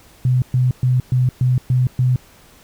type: tone bursts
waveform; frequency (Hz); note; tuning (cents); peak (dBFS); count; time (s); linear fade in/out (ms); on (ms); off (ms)
sine; 126.6; B2; +43; -12; 7; 0.25-2.16; 2; 170; 120
effects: pink hiss -48 dBFS RMS until 2.63 s